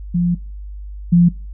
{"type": "tone pair in turn", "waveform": "sine", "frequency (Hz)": [174.61, 173.6], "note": ["F3", "F3"], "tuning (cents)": [0, -10], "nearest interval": "unison", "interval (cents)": 10, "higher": "first", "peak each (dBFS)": [-13, -7], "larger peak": "second", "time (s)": [[0.14, 0.35], [1.12, 1.29]], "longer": "first", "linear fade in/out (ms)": 10, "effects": ["noise-tail reverb RT60 0.3 s tail -23 dB re dry", "added 50 Hz sine -28 dBFS peak until 1.53 s"]}